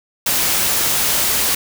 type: noise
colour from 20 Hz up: white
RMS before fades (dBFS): -17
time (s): 0.26-1.55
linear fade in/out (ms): 5
effects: none